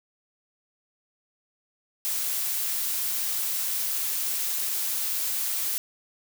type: noise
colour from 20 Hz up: blue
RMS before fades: -28 dBFS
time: 2.05-5.78 s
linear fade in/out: 0 ms
effects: none